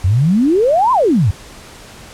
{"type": "exponential two-way sweep", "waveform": "sine", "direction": "up then down", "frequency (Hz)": [84.6, 1069, 84.6], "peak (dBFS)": -9, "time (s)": [0.04, 1.31], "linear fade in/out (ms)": 5, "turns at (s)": 0.92, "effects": ["pink hiss -37 dBFS RMS until 2.13 s", "low-pass 10000 Hz 12 dB/octave"]}